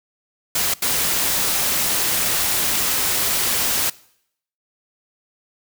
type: noise bursts at uneven times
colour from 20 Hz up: white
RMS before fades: -20 dBFS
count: 2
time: 0.55-0.74 / 0.82-3.9 s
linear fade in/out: 5 ms
effects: noise-tail reverb RT60 0.7 s tail -22 dB re dry